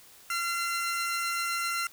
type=tone pair together; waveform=sawtooth; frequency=1371.9 / 2054 Hz; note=F6 / C7; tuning=-31 / -33 cents; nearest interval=perfect fifth; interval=698 cents; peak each=-26 / -31 dBFS; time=0.3-1.87 s; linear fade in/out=2 ms; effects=white hiss -54 dBFS RMS until 1.92 s